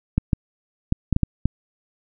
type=clicks; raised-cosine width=5 ms; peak=-5 dBFS; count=7; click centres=0.18 / 0.332 / 0.924 / 1.127 / 1.164 / 1.233 / 1.456 s; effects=none